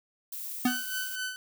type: noise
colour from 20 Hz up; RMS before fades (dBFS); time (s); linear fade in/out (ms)
violet; -38; 0.32-1.16; 5
type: tone with exponential decay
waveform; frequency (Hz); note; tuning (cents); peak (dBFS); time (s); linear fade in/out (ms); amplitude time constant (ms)
square; 248.7; B3; +12; -20; 0.65-0.83; 5; 38
type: tone with tremolo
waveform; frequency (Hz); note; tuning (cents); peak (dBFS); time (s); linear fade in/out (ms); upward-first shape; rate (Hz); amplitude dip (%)
sawtooth; 1511; F#6; +36; -27; 0.67-1.36; 0; sine; 4; 65
effects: none